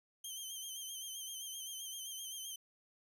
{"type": "tone with vibrato", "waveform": "15% pulse", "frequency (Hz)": 3136, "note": "G7", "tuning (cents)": 0, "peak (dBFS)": -36, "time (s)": [0.24, 2.56], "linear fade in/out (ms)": 5, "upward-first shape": "sine", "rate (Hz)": 7.7, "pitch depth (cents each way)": 52, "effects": []}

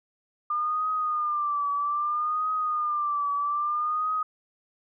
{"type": "tone with vibrato", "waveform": "sine", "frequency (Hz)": 1200, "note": "D6", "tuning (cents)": 37, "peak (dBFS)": -24, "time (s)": [0.5, 4.23], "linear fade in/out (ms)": 5, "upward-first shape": "triangle", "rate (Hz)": 0.62, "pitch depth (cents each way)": 87, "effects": []}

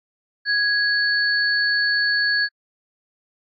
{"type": "tone pair together", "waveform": "sine", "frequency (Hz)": [1661.2, 4445], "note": ["G#6", "C#8"], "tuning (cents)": [0, 4], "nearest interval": "octave + perfect fourth", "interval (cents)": 1704, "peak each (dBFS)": [-18, -23], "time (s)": [0.45, 2.49], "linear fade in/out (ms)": 50, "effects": ["AAC 48 kbps"]}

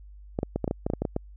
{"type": "clicks", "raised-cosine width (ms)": 2, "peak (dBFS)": -13, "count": 12, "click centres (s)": [0.389, 0.431, 0.56, 0.643, 0.678, 0.711, 0.865, 0.901, 0.936, 1.02, 1.052, 1.164], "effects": ["added 50 Hz sine -44 dBFS peak until 1.36 s"]}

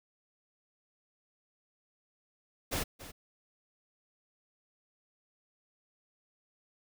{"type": "noise with echo", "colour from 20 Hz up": "pink", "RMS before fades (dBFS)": -33, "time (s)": [2.71, 2.84], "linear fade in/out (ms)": 20, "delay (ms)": 280, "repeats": 1, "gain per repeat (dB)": -14, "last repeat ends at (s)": 3.12, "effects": []}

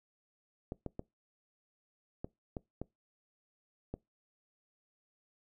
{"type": "clicks", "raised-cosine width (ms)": 2, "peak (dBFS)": -25, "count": 7, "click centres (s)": [0.721, 0.863, 0.994, 2.245, 2.568, 2.816, 3.94], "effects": ["noise-tail reverb RT60 0.2 s tail -23 dB re dry"]}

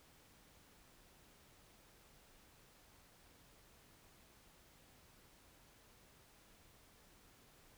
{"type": "silence", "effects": ["pink hiss -66 dBFS RMS until 7.77 s"]}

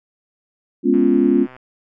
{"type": "chord", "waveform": "sine", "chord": "C# dominant seventh", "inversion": "second", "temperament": "equal", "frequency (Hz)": [207.7, 246.9, 277.2, 349.2], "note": ["G#3", "B3", "C#4", "E#4"], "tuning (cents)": [0, 0, 0, 0], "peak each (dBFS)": [-20, -17, -16, -17], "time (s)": [0.83, 1.47], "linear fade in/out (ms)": 50}
{"type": "click train", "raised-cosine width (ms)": 0.5, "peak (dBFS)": -26, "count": 81, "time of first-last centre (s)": [0.94, 1.565], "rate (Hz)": 128}
{"effects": []}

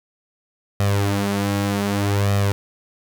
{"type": "tone with flanger", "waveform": "sawtooth", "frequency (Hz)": 100.6, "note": "G2", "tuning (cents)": 45, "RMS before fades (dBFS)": -20, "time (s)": [0.8, 2.52], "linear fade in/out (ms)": 0, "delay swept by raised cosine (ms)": [1.6, 6.3], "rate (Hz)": 0.65, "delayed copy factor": 0.65, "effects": []}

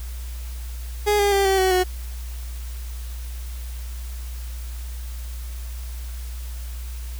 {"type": "tone with pitch steps", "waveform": "30% pulse", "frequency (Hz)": [415.3, 405.1, 395.2, 385.5, 376, 366.8], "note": ["G#4", "G#4", "G4", "G4", "F#4", "F#4"], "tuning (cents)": [0, -43, 14, -29, 28, -15], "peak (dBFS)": -14, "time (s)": [1.06, 1.84], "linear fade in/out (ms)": 20, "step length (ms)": 130, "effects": ["added 60 Hz sine -29 dBFS peak until 7.19 s", "white hiss -44 dBFS RMS until 7.19 s"]}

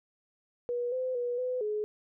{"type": "tone with pitch steps", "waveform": "sine", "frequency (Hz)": [484, 512, 485.5, 504, 423], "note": ["B4", "C5", "B4", "B4", "G#4"], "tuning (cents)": [-35, -38, -30, 35, 32], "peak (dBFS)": -29, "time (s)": [0.69, 1.84], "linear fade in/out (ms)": 0, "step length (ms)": 230, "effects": []}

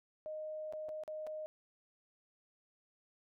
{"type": "tone with dropouts", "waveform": "sine", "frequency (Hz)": 619, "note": "D#5", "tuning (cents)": -9, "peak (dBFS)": -40, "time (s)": [0.26, 1.46], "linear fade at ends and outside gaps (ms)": 0, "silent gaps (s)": [[0.725, 0.735], [0.886, 0.891], [1.036, 1.078], [1.267, 1.271]], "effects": []}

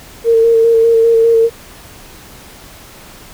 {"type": "tone with vibrato", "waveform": "sine", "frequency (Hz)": 457.2, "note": "A#4", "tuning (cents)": -34, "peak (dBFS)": -6, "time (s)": [0.24, 1.5], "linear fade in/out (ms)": 50, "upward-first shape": "square", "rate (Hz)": 5, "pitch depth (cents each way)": 17, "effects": ["pink hiss -37 dBFS RMS until 3.33 s"]}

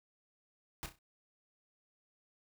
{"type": "noise with echo", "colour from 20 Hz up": "pink", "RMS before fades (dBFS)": -41, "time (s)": [0.83, 0.86], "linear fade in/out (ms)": 0, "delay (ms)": 32, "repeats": 4, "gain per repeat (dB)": -9, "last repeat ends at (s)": 0.988, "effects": []}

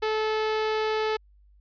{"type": "tone", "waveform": "sawtooth", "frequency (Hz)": 434.2, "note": "A4", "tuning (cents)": -23, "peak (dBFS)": -20, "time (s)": [0.02, 1.17], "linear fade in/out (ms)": 10, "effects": ["added 50 Hz sine -54 dBFS peak until 1.6 s", "resampled to 11025 Hz"]}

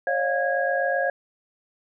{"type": "tone cluster", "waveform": "sine", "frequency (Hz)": [546, 594, 704, 1647], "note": ["C#5", "D5", "F5", "G#6"], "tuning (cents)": [-26, 20, 14, -15], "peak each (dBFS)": [-25, -31, -26, -26], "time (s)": [0.07, 1.1], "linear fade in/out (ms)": 2, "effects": []}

